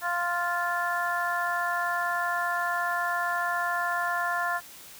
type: harmonic tone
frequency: 349.2 Hz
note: F4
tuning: in tune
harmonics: 2 / 3 / 4 / 5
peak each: -31 / -31 / -31 / -31 dBFS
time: 0.01-4.61 s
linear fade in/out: 50 ms
effects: white hiss -47 dBFS RMS until 4.99 s